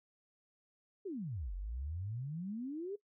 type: exponential two-way sweep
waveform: sine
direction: down then up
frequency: 423.2 to 43.65 to 423.2 Hz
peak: -38 dBFS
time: 1.05-2.96 s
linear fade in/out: 10 ms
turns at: 1.54 s
effects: noise-tail reverb RT60 0.1 s tail -19 dB re dry